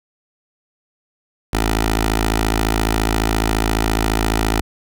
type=tone with notch filter; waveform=10% pulse; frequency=54.5 Hz; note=A1; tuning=16 cents flat; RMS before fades=-18 dBFS; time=1.53-4.61 s; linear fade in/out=5 ms; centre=150 Hz; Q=0.63; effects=none